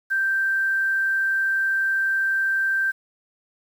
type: tone with quantisation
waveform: sine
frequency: 1568 Hz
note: G6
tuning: in tune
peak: -19 dBFS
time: 0.1-2.92 s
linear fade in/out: 20 ms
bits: 8
effects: none